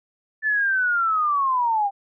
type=linear sweep; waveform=sine; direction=down; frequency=1760 to 780 Hz; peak=-18 dBFS; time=0.42-1.91 s; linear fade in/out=50 ms; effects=none